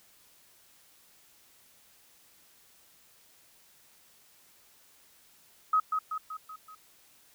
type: tone with echo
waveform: sine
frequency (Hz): 1268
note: D#6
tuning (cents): +32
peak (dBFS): -21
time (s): 5.73-5.8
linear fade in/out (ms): 5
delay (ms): 190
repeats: 5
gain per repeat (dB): -5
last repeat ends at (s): 6.75
effects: white hiss -61 dBFS RMS until 7.34 s